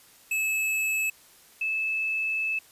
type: tone pair in turn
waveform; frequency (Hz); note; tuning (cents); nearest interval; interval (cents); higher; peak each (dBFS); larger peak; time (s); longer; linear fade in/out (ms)
square / sine; 2600 / 2614; E7 / E7; -24 / -15; unison; 9; second; -25; neither; 0.31-1.1 / 1.61-2.59; second; 5
effects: white hiss -55 dBFS RMS until 2.71 s + resampled to 32000 Hz